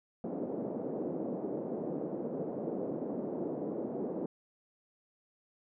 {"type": "band-pass noise", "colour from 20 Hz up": "white", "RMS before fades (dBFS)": -37, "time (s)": [0.24, 4.26], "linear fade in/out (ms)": 2, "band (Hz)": [180, 510], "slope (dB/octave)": 24, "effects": []}